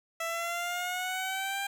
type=exponential sweep; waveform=15% pulse; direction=up; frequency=659.3 to 798 Hz; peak=-25 dBFS; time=0.2-1.67 s; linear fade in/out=5 ms; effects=none